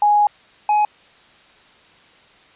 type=tone pair in turn; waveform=sine / triangle; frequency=830.6 / 840.3 Hz; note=G#5 / G#5; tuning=0 / +20 cents; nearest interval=unison; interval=20 cents; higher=second; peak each=-11 dBFS; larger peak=neither; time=0.02-0.27 / 0.69-0.85 s; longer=first; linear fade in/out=2 ms; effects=white hiss -50 dBFS RMS until 2.55 s + resampled to 8000 Hz